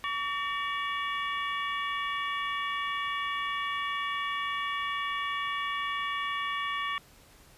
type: harmonic tone with a mistuned harmonic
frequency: 569 Hz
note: C#5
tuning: 45 cents sharp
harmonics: 2 / 3 / 4 / 5 / 6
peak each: -32 / -36 / -38 / -40 / -42 dBFS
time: 0.04-6.98 s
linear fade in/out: 0 ms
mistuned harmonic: 3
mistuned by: +110 cents
effects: pink hiss -57 dBFS RMS until 7.57 s + resampled to 32000 Hz